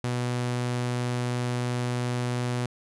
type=tone; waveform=sawtooth; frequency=122.9 Hz; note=B2; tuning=8 cents flat; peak=-22 dBFS; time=0.04-2.66 s; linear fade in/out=0 ms; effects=resampled to 24000 Hz